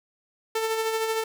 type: tone with tremolo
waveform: sawtooth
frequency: 444.9 Hz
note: A4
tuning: 19 cents sharp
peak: -19 dBFS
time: 0.55-1.24 s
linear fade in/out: 5 ms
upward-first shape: sine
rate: 13 Hz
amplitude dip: 40%
effects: none